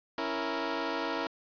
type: chord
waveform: 15% pulse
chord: A# diminished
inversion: first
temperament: equal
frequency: 277.2 / 329.6 / 466.2 Hz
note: C#4 / E4 / A#4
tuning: 0 / 0 / 0 cents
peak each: -30 / -28 / -29 dBFS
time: 0.18-1.27 s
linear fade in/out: 2 ms
effects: resampled to 11025 Hz + 8-bit